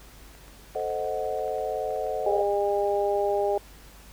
clicks, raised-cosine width 0.5 ms, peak -35 dBFS, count 12, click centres 0.351 / 0.481 / 0.749 / 0.797 / 0.903 / 1.045 / 1.388 / 1.479 / 1.584 / 1.907 / 1.961 / 2.067 s
sine chord, A diminished seventh, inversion none, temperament equal, 440 / 523.3 / 622.3 / 740 Hz, A4 / C5 / Eb5 / Gb5, 0 / 0 / 0 / 0 cents, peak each -32 dBFS, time 0.75-2.42 s, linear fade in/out 5 ms
harmonic tone, 202.3 Hz, G#3, 45 cents flat, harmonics 2 / 3 / 4, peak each -25 / -27 / -28 dBFS, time 2.26-3.58 s, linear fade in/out 5 ms
effects added 50 Hz sine -50 dBFS peak until 4.12 s + pink hiss -51 dBFS RMS until 4.12 s

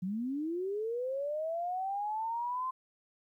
sine linear sweep, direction up, 174.61 to 1046.5 Hz, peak -32 dBFS, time 0.02-2.71 s, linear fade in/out 10 ms, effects 12-bit

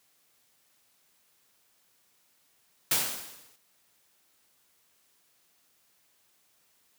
white noise with exponential decay, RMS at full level -23 dBFS, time 2.91-3.56 s, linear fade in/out 5 ms, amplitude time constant 140 ms, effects white hiss -68 dBFS RMS until 6.98 s + high-pass 80 Hz 12 dB/octave

